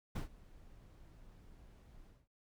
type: noise with ADSR envelope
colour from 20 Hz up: brown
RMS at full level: -35 dBFS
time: 0.15-2.28 s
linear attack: 10 ms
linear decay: 120 ms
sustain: -23 dB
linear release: 210 ms
effects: none